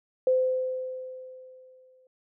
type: tone with exponential decay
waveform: sine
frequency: 514 Hz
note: C5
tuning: 31 cents flat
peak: -18 dBFS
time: 0.27-2.07 s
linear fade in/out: 2 ms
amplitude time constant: 390 ms
effects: none